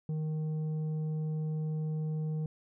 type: tone with tanh clipping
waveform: sine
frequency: 155.56 Hz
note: D#3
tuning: in tune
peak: -32 dBFS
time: 0.09-2.46 s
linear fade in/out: 2 ms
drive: 6 dB
effects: none